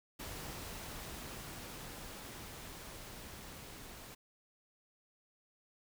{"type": "noise with level ramp", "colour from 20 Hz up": "pink", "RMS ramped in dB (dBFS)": [-45, -51], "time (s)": [0.19, 4.15], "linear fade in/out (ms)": 10, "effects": []}